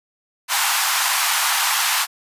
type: high-pass noise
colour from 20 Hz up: pink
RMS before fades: -19 dBFS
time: 0.48-2.07 s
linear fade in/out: 50 ms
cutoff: 800 Hz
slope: 48 dB/octave
effects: resampled to 32000 Hz